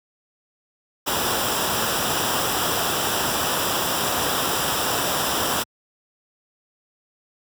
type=noise with comb filter; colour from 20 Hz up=pink; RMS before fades=-23 dBFS; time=1.06-5.64 s; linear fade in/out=20 ms; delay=0.46 ms; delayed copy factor=-0.65; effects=high-pass 80 Hz 12 dB/octave